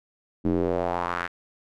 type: tone with band-pass filter sweep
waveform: square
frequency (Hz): 43.65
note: F1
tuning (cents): 0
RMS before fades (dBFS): -26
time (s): 0.44-1.28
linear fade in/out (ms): 20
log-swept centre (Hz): 270 to 1700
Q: 2.5
effects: none